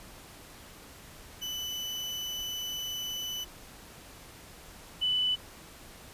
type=tone pair in turn; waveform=35% pulse / sine; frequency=2990 / 2990 Hz; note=F#7 / F#7; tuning=+17 / +17 cents; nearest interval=unison; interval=0 cents; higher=neither; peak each=-32 / -25 dBFS; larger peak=second; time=1.41-3.45 / 5.01-5.36 s; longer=first; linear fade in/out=20 ms; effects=pink hiss -50 dBFS RMS until 6.13 s + resampled to 32000 Hz